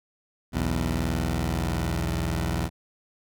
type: tone pair together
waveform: 15% pulse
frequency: 61.81 / 82.5 Hz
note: B1 / E2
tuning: +2 / +2 cents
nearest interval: perfect fourth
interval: 500 cents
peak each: -21 dBFS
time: 0.52-2.7 s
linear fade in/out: 50 ms
effects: none